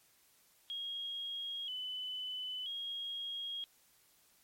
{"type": "tone with vibrato", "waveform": "sine", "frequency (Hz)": 3138, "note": "G7", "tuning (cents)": 1, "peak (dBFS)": -38, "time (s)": [0.7, 3.64], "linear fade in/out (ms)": 0, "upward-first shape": "square", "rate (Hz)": 0.51, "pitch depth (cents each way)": 73, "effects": ["white hiss -68 dBFS RMS until 4.43 s", "MP3 64 kbps"]}